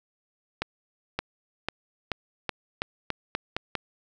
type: accelerating click train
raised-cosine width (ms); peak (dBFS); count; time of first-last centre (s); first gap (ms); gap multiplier
0.3; -11; 10; 0.62-3.753; 570; 0.87
effects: none